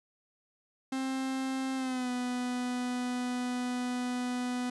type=tone with pitch glide; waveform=45% pulse; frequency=264.3 to 248 Hz; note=C4 to B3; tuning=+18 to +7 cents; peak=-31 dBFS; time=0.92-4.7 s; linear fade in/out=5 ms; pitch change=-111 cents; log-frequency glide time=1.76-2.1 s; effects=resampled to 24000 Hz + 11-bit